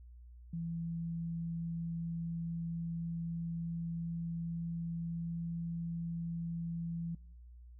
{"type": "tone with pitch glide", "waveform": "sine", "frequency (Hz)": [166.9, 167.96], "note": ["E3", "E3"], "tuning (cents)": [22, 33], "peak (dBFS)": -36, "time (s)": [0.53, 7.15], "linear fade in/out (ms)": 5, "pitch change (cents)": 11, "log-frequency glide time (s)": [1.16, 5.99], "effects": ["noise-tail reverb RT60 1.0 s tail -26 dB re dry", "added 60 Hz sine -51 dBFS peak until 7.79 s"]}